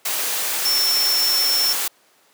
sine tone in noise, 5400 Hz, E8, 41 cents sharp, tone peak -17 dBFS, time 0.65-1.73 s, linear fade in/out 5 ms, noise white, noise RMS -23 dBFS, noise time 0.05-1.88 s, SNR +3 dB, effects pink hiss -56 dBFS RMS until 2.33 s + high-pass 400 Hz 12 dB/octave

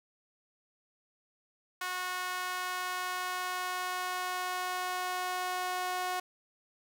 sawtooth tone with high-pass filter sweep, 365.1 Hz, F#4, 23 cents flat, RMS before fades -35 dBFS, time 1.81-6.2 s, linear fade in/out 5 ms, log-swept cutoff 1200 to 770 Hz, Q 1.7, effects none

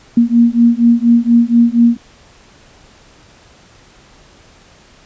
sine beating tone pair, 233.1 / 237.3 Hz, A#3 / A#3, 0 / +31 cents, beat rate 4.2 Hz, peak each -10 dBFS, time 0.17-1.97 s, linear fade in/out 5 ms, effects pink hiss -45 dBFS RMS until 5.05 s + resampled to 16000 Hz

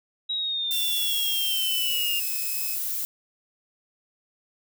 sine exponential sweep, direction down, 3854 to 2794 Hz, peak -25 dBFS, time 0.29-2.2 s, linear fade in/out 10 ms
10% pulse tone with pitch glide, 2761 to 2561 Hz, F7 to D#7, -20 to +49 cents, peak -26 dBFS, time 0.7-2.78 s, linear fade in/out 50 ms, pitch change -131 cents, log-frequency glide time 1.16-2.33 s
violet noise, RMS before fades -29 dBFS, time 0.71-3.05 s, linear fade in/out 0 ms
effects none

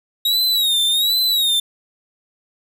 45% pulse tone with vibrato, 3795 Hz, A#7, 30 cents sharp, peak -14 dBFS, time 0.25-1.6 s, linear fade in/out 5 ms, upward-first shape sine, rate 1.3 Hz, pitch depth 110 cents each way, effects none

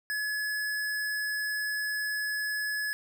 square tone, 1701 Hz, G#6, 41 cents sharp, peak -30 dBFS, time 0.1-2.93 s, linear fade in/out 0 ms, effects none

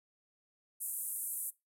pink band-pass noise, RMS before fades -39 dBFS, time 0.8-1.51 s, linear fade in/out 20 ms, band 8700 to 14000 Hz, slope 48 dB/octave, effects noise-tail reverb RT60 0.2 s tail -20 dB re dry

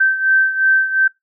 sine beating tone pair, 1552 / 1554.8 Hz, G6 / G6, -18 / -15 cents, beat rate 2.8 Hz, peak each -13 / -18 dBFS, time 0-1.08 s, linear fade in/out 10 ms, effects noise-tail reverb RT60 0.2 s tail -24 dB re dry

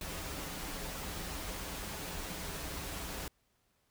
pink noise with comb filter, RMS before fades -41 dBFS, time 0.01-3.28 s, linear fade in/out 2 ms, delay 8.5 ms, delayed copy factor -0.55, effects pink hiss -75 dBFS RMS until 3.9 s

